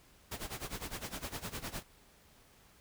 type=noise with tremolo; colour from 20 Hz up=pink; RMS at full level=-39 dBFS; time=0.31-1.83 s; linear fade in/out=10 ms; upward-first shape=sine; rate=9.8 Hz; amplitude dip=85%; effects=pink hiss -63 dBFS RMS until 2.8 s